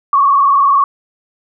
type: tone with vibrato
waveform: sine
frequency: 1118 Hz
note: C#6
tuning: 14 cents sharp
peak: -7 dBFS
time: 0.13-0.84 s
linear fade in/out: 2 ms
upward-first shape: sine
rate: 20 Hz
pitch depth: 73 cents each way
effects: none